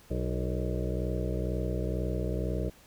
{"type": "harmonic tone with a mistuned harmonic", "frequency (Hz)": 62, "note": "B1", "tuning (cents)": 7, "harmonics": [1, 2, 3, 5, 6, 7, 8, 9, 10], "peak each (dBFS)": [-32, -35, -37, -39, -40, -40, -41, -42, -42], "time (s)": [0.1, 2.7], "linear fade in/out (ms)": 10, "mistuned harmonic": 8, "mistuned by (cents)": -70, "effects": ["pink hiss -57 dBFS RMS until 2.86 s"]}